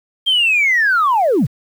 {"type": "linear sweep", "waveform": "sine", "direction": "down", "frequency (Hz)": [3216, 91.7], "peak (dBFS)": -10, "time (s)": [0.26, 1.47], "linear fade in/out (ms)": 20, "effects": ["tanh soft clip ceiling -7 dBFS", "7-bit"]}